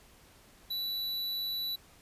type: tone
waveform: square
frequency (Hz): 3951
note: B7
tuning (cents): 0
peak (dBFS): -33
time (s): 0.7-1.76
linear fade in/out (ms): 10
effects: pink hiss -59 dBFS RMS until 2.01 s + resampled to 32000 Hz